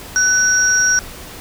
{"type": "tone pair together", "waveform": "sine", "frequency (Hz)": [1500, 5670], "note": ["F#6", "F8"], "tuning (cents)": [23, 25], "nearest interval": "octave + major seventh", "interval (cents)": 2302, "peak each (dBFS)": -14, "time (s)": [0.16, 0.99], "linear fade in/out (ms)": 0, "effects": ["pink hiss -34 dBFS RMS until 1.4 s"]}